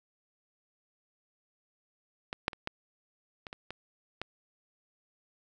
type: clicks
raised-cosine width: 0.3 ms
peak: -19 / -10 / -27 / -17 / -25 / -24 / -23 / -19 dBFS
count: 8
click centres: 2.329 / 2.481 / 2.532 / 2.674 / 3.468 / 3.529 / 3.706 / 4.216 s
effects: none